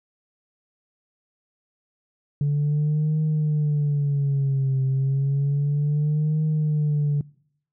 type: tone with vibrato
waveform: sine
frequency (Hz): 143.6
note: D3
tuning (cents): -39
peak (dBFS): -17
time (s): 2.41-7.21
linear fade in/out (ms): 2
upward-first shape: triangle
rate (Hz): 0.31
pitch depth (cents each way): 140
effects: noise-tail reverb RT60 0.7 s tail -25 dB re dry + tanh soft clip ceiling -17 dBFS